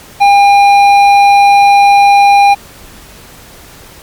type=tone with hard clipping; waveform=sine; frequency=805 Hz; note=G5; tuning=46 cents sharp; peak=-4 dBFS; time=0.2-2.55 s; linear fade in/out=20 ms; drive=9 dB; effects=pink hiss -35 dBFS RMS until 4.02 s + MP3 96 kbps